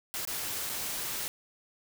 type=noise with dropouts; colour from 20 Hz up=white; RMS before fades=-35 dBFS; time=0.14-1.28 s; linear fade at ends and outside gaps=0 ms; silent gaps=0.251-0.274 / 0.693-0.697 s; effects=none